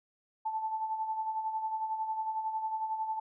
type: tone with tremolo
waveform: sine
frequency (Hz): 878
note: A5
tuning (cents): -4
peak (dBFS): -29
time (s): 0.45-3.2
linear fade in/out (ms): 10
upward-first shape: sine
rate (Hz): 11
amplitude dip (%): 55
effects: none